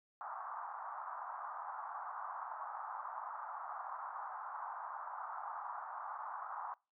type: band-pass noise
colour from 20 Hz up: pink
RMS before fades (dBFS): -45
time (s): 0.21-6.74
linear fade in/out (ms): 0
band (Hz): 790 to 1300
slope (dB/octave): 48
effects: noise-tail reverb RT60 0.3 s tail -25 dB re dry